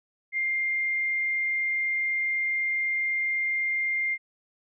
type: tone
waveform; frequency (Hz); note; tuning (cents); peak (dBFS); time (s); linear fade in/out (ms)
sine; 2108; C7; +12; -24; 0.32-4.18; 50
effects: none